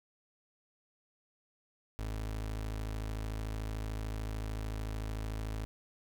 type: tone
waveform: 30% pulse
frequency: 53.5 Hz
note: A1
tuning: 48 cents flat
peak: -33 dBFS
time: 1.99-5.65 s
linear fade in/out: 0 ms
effects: none